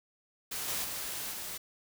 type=noise with level steps; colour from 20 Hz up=white; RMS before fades=-37 / -34 / -38 / -40 dBFS; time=0.51-1.58 s; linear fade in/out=10 ms; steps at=0.68 / 0.84 / 1.31 s; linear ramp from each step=5 ms; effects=none